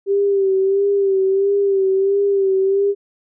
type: tone with vibrato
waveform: sine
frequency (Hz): 392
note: G4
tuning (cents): 0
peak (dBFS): -13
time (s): 0.06-2.95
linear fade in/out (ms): 50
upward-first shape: sine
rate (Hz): 1.5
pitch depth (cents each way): 45
effects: none